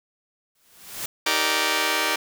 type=noise with exponential growth; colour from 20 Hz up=white; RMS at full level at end=-28 dBFS; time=0.55-1.06 s; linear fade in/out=5 ms; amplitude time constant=110 ms
type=chord; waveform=5% pulse; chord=Eb major seventh; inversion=none; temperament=just; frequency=311.1 / 388.9 / 466.7 / 583.4 Hz; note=Eb4 / G4 / Bb4 / D5; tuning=0 / -14 / +2 / -12 cents; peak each=-16 dBFS; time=1.26-2.16 s; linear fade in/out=5 ms
effects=none